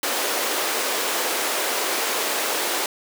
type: high-pass noise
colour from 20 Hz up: pink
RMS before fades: -24 dBFS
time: 0.03-2.86 s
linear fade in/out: 2 ms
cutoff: 360 Hz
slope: 24 dB/octave
effects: none